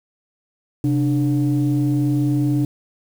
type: tone pair together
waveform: sine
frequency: 131.79 / 296.3 Hz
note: C3 / D4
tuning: +13 / +15 cents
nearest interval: octave + major second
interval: 1402 cents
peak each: -17 dBFS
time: 0.84-2.65 s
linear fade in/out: 2 ms
effects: tanh soft clip ceiling -11 dBFS + 7-bit